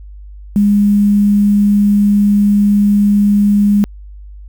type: tone with quantisation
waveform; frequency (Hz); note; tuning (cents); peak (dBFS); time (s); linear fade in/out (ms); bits
sine; 204.5; G#3; -26; -7; 0.56-3.84; 0; 6
effects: added 50 Hz sine -30 dBFS peak until 4.48 s